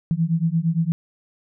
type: beating tone pair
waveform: sine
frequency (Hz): 160.7 / 169.4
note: E3 / E3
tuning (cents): -44 / +48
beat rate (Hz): 8.7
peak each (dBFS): -21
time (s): 0.11-0.92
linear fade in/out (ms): 0
effects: none